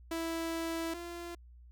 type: tone pair in turn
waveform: sawtooth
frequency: 329.6 / 344.2 Hz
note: E4 / F4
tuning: 0 / -25 cents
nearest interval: minor second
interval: 75 cents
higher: second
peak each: -30 / -37 dBFS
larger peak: first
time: 0.11-0.94 / 0.94-1.35 s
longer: first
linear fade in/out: 5 ms
effects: added 60 Hz sine -52 dBFS peak until 1.71 s